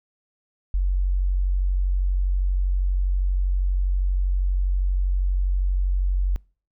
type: tone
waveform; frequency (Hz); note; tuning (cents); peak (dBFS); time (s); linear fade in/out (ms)
sine; 46.25; F#1; 0; -18; 0.74-6.36; 0
effects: noise-tail reverb RT60 0.4 s tail -26 dB re dry